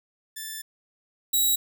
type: tone pair in turn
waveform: 5% pulse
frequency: 1760 / 3874 Hz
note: A6 / B7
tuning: 0 / -34 cents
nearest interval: octave + major second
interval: 1366 cents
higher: second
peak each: -23 / -12 dBFS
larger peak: second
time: 0.36-0.62 / 1.33-1.56 s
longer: first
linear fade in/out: 10 ms
effects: none